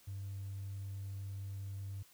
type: tone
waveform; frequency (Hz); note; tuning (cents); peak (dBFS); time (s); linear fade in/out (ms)
triangle; 98; G2; 0; -37; 0.07-2.03; 10
effects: tanh soft clip ceiling -37 dBFS + white hiss -64 dBFS RMS until 2.13 s